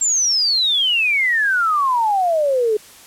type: exponential sweep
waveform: sine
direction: down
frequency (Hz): 7500 to 415.3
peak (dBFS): -14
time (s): 0.01-2.77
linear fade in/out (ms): 5
effects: white hiss -43 dBFS RMS until 3.06 s + low-pass 12000 Hz 12 dB/octave